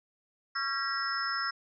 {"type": "tone cluster", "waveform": "sine", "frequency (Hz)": [1113, 1367, 1622, 1916, 5240], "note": ["C#6", "F6", "G#6", "A#6", "E8"], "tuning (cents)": [7, -37, -41, 47, -11], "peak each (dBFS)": [-39, -33, -37, -38, -36], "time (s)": [0.55, 1.51], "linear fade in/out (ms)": 10, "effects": []}